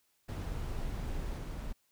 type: noise with level steps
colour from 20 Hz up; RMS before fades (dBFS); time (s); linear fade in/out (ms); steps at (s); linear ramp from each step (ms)
brown; -37 / -39; 0.28-1.73; 10; 1.37; 10
effects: white hiss -74 dBFS RMS until 1.91 s